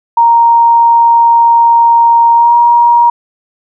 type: tone with pitch glide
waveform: sine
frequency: 932.3 to 947 Hz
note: A#5 to A#5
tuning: 0 to +27 cents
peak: -3 dBFS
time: 0.17-3.1 s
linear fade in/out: 5 ms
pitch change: +27 cents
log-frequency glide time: 2.34-2.55 s
effects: none